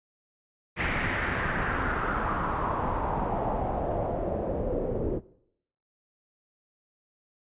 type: noise with low-pass filter sweep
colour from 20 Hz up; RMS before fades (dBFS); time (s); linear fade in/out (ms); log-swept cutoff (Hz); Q
pink; -29; 0.76-5.21; 50; 2200 to 420; 3.3
effects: noise-tail reverb RT60 0.7 s tail -19 dB re dry + resampled to 8000 Hz